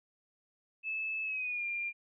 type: tone with pitch glide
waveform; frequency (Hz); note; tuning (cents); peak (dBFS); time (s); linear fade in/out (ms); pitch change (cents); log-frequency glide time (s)
sine; 2612 to 2395; E7 to D7; -17 to +33; -33; 0.83-1.93; 50; -150; 1.23-1.65
effects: none